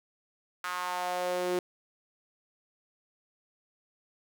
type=tone with high-pass filter sweep; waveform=sawtooth; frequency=180 Hz; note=F#3; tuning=47 cents flat; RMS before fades=-32 dBFS; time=0.64-1.59 s; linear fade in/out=2 ms; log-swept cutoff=1300 to 360 Hz; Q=3.3; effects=none